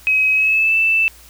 sine tone with pitch glide, 2543 to 2648 Hz, D#7 to E7, +37 to +7 cents, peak -12 dBFS, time 0.07-1.08 s, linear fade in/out 0 ms, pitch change +70 cents, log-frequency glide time 0.33-0.75 s, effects added 60 Hz sine -46 dBFS peak until 1.29 s + white hiss -45 dBFS RMS until 1.29 s

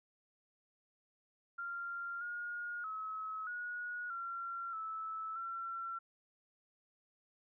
sine tone with pitch steps, 1389 / 1430 / 1287 / 1453 / 1370 / 1309 / 1355 Hz, F6 / F6 / E6 / F#6 / F6 / E6 / E6, -10 / +41 / -42 / -32 / -34 / -13 / +47 cents, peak -39 dBFS, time 1.58-5.99 s, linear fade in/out 10 ms, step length 630 ms, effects none

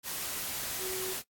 sine tone in noise, 374.2 Hz, F#4, 20 cents sharp, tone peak -36 dBFS, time 0.78-1.16 s, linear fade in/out 50 ms, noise white, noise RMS -36 dBFS, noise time 0.03-1.23 s, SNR -3 dB, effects noise-tail reverb RT60 0.1 s tail -20 dB re dry + AAC 64 kbps

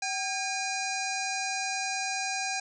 harmonic tone with a mistuned harmonic, 811 Hz, G#5, 41 cents flat, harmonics 1 / 2 / 3 / 5 / 6 / 7 / 8 / 9 / 10, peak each -34 / -38 / -35 / -40 / -40 / -40 / -39 / -45 / -45 dBFS, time 0.02-2.6 s, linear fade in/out 5 ms, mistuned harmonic 1, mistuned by -95 cents, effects none

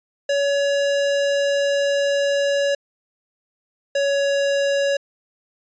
square tone pair in turn, 564 / 560.1 Hz, C#5 / C#5, +30 / +18 cents, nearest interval unison, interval 12 cents, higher first, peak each -18 dBFS, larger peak neither, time 0.29-2.75 / 3.95-4.97 s, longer first, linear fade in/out 5 ms, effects resampled to 16000 Hz

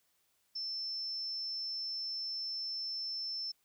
sine tone, 5320 Hz, E8, 15 cents sharp, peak -36 dBFS, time 0.55-3.52 s, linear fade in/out 10 ms, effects white hiss -75 dBFS RMS until 3.64 s

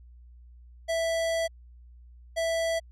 square tone pair in turn, 659.3 / 659.3 Hz, E5 / E5, 0 / 0 cents, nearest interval unison, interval 0 cents, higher neither, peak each -26 dBFS, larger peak neither, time 0.88-1.48 / 2.36-2.8 s, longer first, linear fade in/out 20 ms, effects added 60 Hz sine -48 dBFS peak until 2.91 s + low-pass 10000 Hz 12 dB/octave

